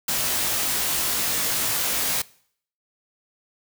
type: noise with comb filter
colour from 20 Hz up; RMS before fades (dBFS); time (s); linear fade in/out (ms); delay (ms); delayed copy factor
white; -24; 0.08-2.22; 5; 19; +0.9
effects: noise-tail reverb RT60 0.6 s tail -22 dB re dry